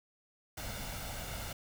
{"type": "noise with comb filter", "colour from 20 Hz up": "pink", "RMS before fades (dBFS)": -41, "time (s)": [0.57, 1.53], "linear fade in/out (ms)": 5, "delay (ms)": 1.4, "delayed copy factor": 0.55, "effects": []}